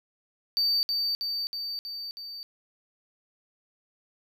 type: tone with echo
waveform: triangle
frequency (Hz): 4606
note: D8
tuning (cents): -34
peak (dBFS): -21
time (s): 0.57-0.83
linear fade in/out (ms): 0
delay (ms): 320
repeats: 5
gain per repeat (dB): -3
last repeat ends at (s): 2.43
effects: none